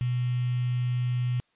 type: tone with quantisation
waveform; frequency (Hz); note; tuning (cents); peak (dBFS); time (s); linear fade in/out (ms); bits
sine; 123.47; B2; 0; -24; 0.01-1.4; 0; 7
effects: white hiss -69 dBFS RMS until 1.55 s + resampled to 8000 Hz